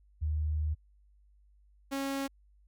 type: tone pair in turn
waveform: sine / sawtooth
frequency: 76.5 / 274 Hz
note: D#2 / C#4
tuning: -29 / -20 cents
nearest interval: octave + minor seventh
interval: 2209 cents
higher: second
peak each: -28 / -28 dBFS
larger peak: neither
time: 0.21-0.75 / 1.91-2.28 s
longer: first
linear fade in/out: 20 ms
effects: added 50 Hz sine -60 dBFS peak until 2.67 s